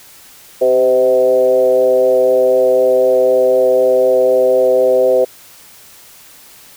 sine tone with frequency modulation, 513 Hz, C5, 34 cents flat, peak -8 dBFS, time 0.61-5.25 s, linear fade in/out 10 ms, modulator 124 Hz, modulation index 0.89, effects white hiss -41 dBFS RMS until 6.76 s

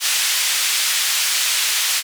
pink band-pass noise, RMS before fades -19 dBFS, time 0-2.03 s, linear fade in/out 50 ms, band 2500 to 11000 Hz, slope 12 dB/octave, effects none

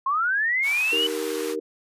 sine linear sweep, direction up, 1046.5 to 3007 Hz, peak -20 dBFS, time 0.06-1.07 s, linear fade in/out 5 ms
pink high-pass noise, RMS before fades -36 dBFS, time 0.62-1.56 s, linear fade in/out 50 ms, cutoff 880 Hz, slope 24 dB/octave
sine chord, Eb major, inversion none, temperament just, 311.1 / 388.9 / 466.7 Hz, Eb4 / G4 / Bb4, 0 / -14 / +2 cents, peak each -32 / -31 / -28 dBFS, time 0.92-1.6 s, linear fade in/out 10 ms
effects resampled to 32000 Hz

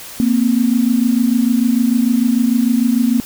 sine tone pair together, 231.8 / 258.5 Hz, A#3 / C4, -10 / -21 cents, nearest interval major second, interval 189 cents, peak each -13 / -15 dBFS, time 0.2-3.2 s, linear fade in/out 0 ms, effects white hiss -33 dBFS RMS until 3.25 s

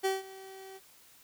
30% pulse tone with ADSR envelope, 384 Hz, G4, 36 cents flat, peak -23 dBFS, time 0.03-0.8 s, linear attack 23 ms, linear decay 170 ms, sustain -20 dB, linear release 36 ms, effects white hiss -59 dBFS RMS until 1.23 s

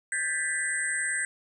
sine tone cluster, 1592 / 1750 / 1980 / 8120 Hz, G6 / A6 / B6 / B8, +26 / -10 / +4 / +47 cents, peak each -32 / -34 / -32 / -31 dBFS, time 0.12-1.25 s, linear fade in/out 2 ms, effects 10-bit

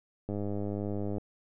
click train, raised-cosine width 2 ms, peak -22 dBFS, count 92, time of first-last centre 0.29-1.182 s, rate 102 Hz, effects none

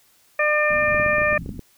harmonic tone, 600 Hz, D5, 37 cents sharp, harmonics 1 / 2 / 3 / 4, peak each -21 / -25 / -21 / -23 dBFS, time 0.39-1.38 s, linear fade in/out 5 ms
white low-pass noise, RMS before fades -35 dBFS, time 0.7-1.59 s, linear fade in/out 5 ms, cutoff 260 Hz, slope 48 dB/octave
clicks, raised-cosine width 3 ms, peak -19 dBFS, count 9, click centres 0.946 / 0.999 / 1.063 / 1.183 / 1.218 / 1.329 / 1.461 / 1.492 / 1.593 s
effects white hiss -58 dBFS RMS until 1.77 s

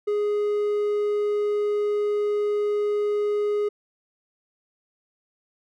triangle tone, 415.3 Hz, G#4, in tune, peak -19 dBFS, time 0.07-3.69 s, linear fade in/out 10 ms, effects none

